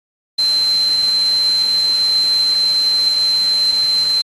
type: tone in noise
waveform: sine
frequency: 4100 Hz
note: C8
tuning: 36 cents flat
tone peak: -12 dBFS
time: 0.38-4.22 s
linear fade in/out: 10 ms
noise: white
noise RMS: -30 dBFS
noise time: 0.38-4.22 s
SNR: +15 dB
effects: low-pass 11000 Hz 12 dB/octave + AAC 32 kbps